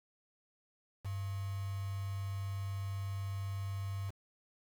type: tone with quantisation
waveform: sine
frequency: 98 Hz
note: G2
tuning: in tune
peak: -36 dBFS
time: 1.04-4.11 s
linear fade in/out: 20 ms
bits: 8
effects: none